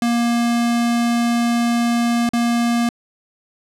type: tone with dropouts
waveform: square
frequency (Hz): 236.1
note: A#3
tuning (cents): +22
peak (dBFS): -16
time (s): 0.02-2.89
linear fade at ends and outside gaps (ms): 2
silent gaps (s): 2.291-2.334
effects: low-pass 11000 Hz 12 dB/octave